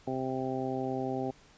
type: harmonic tone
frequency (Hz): 130.81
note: C3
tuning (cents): 0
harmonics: 1 / 2 / 3 / 4 / 5 / 6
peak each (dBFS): -40 / -35 / -36 / -40 / -40 / -38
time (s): 0.07-1.31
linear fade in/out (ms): 5
effects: pink hiss -59 dBFS RMS until 1.57 s + resampled to 16000 Hz